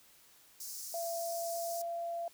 pink high-pass noise, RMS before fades -44 dBFS, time 0.6-1.82 s, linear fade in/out 5 ms, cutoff 4900 Hz, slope 48 dB/octave
sine tone with pitch glide, 675 to 681.7 Hz, E5 to F5, +41 to -42 cents, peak -35 dBFS, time 0.94-2.28 s, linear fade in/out 2 ms, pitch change +17 cents, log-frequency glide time 1.37-1.87 s
effects white hiss -62 dBFS RMS until 2.33 s

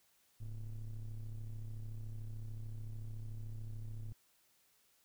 triangle ring-modulated tone, 62.3 Hz, B1, 16 cents sharp, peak -36 dBFS, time 0.4-4.13 s, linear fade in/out 10 ms, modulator 45.5 Hz, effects white hiss -72 dBFS RMS until 5.04 s

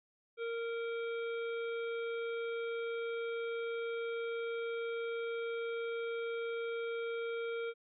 harmonic tone, 463.1 Hz, A#4, 11 cents flat, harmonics 1 / 3 / 5 / 7 / 8, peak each -36 / -45 / -48 / -54 / -60 dBFS, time 0.37-7.74 s, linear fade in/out 50 ms, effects none

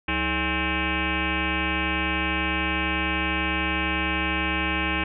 sine tone with frequency modulation, 1315 Hz, E6, 5 cents flat, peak -22 dBFS, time 0.08-5.04 s, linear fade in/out 5 ms, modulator 249 Hz, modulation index 6, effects none

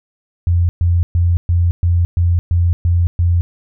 sine tone bursts, 86.6 Hz, F2, 14 cents flat, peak -10 dBFS, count 9, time 0.47-3.41 s, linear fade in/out 0 ms, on 220 ms, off 120 ms, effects none

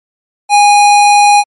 square tone, 822 Hz, G#5, 18 cents flat, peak -4 dBFS, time 0.49-1.44 s, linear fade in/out 50 ms, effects MP3 48 kbps

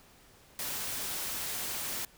white noise, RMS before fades -36 dBFS, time 0.59-2.05 s, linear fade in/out 2 ms, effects pink hiss -59 dBFS RMS until 2.17 s

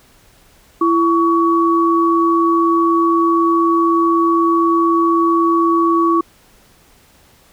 sine tone pair together, 334.8 / 1126 Hz, E4 / C#6, +27 / +27 cents, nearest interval octave + major sixth, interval 2100 cents, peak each -13 / -14 dBFS, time 0.81-6.21 s, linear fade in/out 5 ms, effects pink hiss -50 dBFS RMS until 7.52 s

